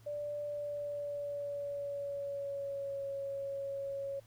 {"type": "tone with pitch glide", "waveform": "sine", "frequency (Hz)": [586, 553.1], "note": ["D5", "C#5"], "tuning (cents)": [-4, -4], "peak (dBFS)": -36, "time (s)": [0.06, 4.2], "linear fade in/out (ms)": 10, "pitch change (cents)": -100, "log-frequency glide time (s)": [0.44, 3.07], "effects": ["added 112 Hz sine -59 dBFS peak until 4.26 s", "pink hiss -66 dBFS RMS until 4.26 s"]}